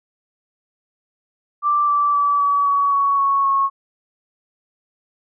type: tone with pitch steps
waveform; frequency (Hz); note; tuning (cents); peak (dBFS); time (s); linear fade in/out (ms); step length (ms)
sine; 1174.7 / 1163.2 / 1151.9 / 1140.6 / 1129.5 / 1118.4 / 1107.5 / 1096.7; D6 / D6 / D6 / C#6 / C#6 / C#6 / C#6 / C#6; 0 / -17 / -34 / +49 / +32 / +15 / -2 / -19; -14; 1.62-3.7; 50; 260
effects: none